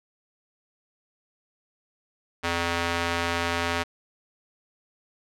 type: tone with band-pass filter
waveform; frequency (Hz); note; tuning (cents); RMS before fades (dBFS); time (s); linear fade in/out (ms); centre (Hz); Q
square; 85.3; F2; -40; -27; 2.43-3.84; 20; 2000; 0.62
effects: none